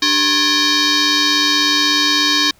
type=tone with frequency modulation; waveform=sine; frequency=295.3 Hz; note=D4; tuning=10 cents sharp; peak=-10 dBFS; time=0.02-2.51 s; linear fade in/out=5 ms; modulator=687 Hz; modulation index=7.3; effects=tanh soft clip ceiling -9 dBFS + pink hiss -52 dBFS RMS until 2.59 s